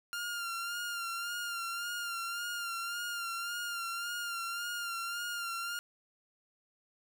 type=tone with vibrato; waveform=sawtooth; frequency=1396.9 Hz; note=F6; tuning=in tune; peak=-32 dBFS; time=0.13-5.79 s; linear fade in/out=0 ms; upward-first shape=sine; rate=1.8 Hz; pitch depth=39 cents each way; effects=none